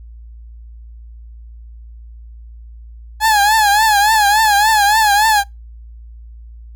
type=tone with vibrato; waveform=30% pulse; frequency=845 Hz; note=G#5; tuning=30 cents sharp; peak=-7 dBFS; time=3.2-5.44 s; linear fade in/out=50 ms; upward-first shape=triangle; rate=3.5 Hz; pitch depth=110 cents each way; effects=noise-tail reverb RT60 0.2 s tail -26 dB re dry + added 57 Hz sine -33 dBFS peak until 6.75 s